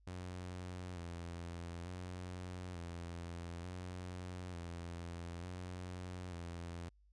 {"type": "tone with vibrato", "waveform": "sawtooth", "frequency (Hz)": 88, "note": "F2", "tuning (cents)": 14, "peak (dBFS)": -40, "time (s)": [0.07, 6.89], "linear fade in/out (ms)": 0, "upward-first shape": "square", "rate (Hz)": 0.56, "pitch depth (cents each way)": 47, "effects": ["added 50 Hz sine -65 dBFS peak until 7.12 s", "resampled to 22050 Hz"]}